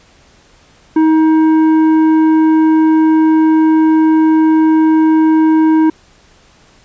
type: tone with tanh clipping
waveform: triangle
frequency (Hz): 316.3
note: D#4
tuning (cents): +29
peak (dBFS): -8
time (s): 0.96-5.9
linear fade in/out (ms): 5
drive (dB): 13
effects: pink hiss -47 dBFS RMS until 6.84 s + resampled to 16000 Hz